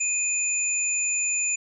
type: tone pair together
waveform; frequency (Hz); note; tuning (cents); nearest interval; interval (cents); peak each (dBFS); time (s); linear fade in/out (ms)
sine; 2489 / 7040; D#7 / A8; 0 / 0; octave + tritone; 1800; -27 / -24; 0-1.56; 10
effects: none